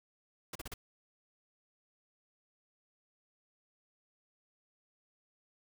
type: noise bursts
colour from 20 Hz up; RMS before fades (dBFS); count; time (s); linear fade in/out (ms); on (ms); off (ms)
pink; -42; 4; 0.53-0.74; 5; 24; 38
effects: none